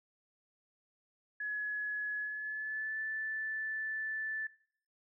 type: tone with pitch glide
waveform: sine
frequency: 1693 to 1754.7 Hz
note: G#6 to A6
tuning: +33 to -5 cents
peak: -35 dBFS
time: 1.4-4.47 s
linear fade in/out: 5 ms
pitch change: +62 cents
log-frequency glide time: 2.17-2.99 s
effects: noise-tail reverb RT60 0.5 s tail -17 dB re dry